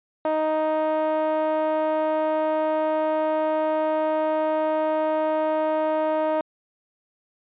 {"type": "tone with band-pass filter", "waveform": "sawtooth", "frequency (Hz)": 311.7, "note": "D#4", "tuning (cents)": 3, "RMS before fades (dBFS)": -23, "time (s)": [0.25, 6.41], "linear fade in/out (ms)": 2, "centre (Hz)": 730, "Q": 3.2, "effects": ["resampled to 8000 Hz"]}